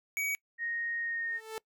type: tone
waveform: square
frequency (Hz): 2262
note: C#7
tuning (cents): +34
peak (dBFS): -31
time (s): 0.17-0.35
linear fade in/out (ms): 0
type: tone with pitch glide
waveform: sine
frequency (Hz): 1864.7 to 1845.4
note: A#6 to A#6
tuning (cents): 0 to -18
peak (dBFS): -32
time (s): 0.58-1.41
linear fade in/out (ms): 50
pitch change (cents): -18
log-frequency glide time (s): 0.99-1.26
type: tone with exponential growth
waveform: sawtooth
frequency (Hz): 440.8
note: A4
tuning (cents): +3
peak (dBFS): -30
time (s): 1.19-1.58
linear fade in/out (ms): 0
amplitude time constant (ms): 84
effects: noise-tail reverb RT60 0.1 s tail -24 dB re dry